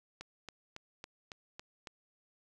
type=click train; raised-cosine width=0.2 ms; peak=-27 dBFS; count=7; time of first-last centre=0.21-1.872 s; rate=3.61 Hz; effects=none